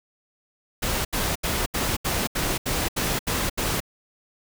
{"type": "noise bursts", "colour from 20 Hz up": "pink", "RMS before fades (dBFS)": -25, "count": 10, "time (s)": [0.82, 3.804], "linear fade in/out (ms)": 10, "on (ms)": 230, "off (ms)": 76, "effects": []}